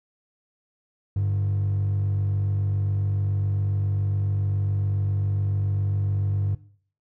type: tone pair together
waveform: triangle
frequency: 99.62 / 146.83 Hz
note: G2 / D3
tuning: +28 / 0 cents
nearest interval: perfect fifth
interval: 672 cents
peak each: -18 / -29 dBFS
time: 1.16-6.55 s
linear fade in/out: 5 ms
effects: noise-tail reverb RT60 0.5 s tail -20 dB re dry + tanh soft clip ceiling -17 dBFS